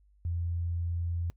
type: tone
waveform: sine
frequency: 85.5 Hz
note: F2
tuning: 36 cents flat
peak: -29 dBFS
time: 0.25-1.3 s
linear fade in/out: 0 ms
effects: noise-tail reverb RT60 0.1 s tail -24 dB re dry + added 50 Hz sine -60 dBFS peak until 1.36 s